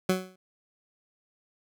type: tone with exponential decay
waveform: 20% pulse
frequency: 185.8 Hz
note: F#3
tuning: 7 cents sharp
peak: -15 dBFS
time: 0.09-0.36 s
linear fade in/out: 5 ms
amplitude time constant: 58 ms
effects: none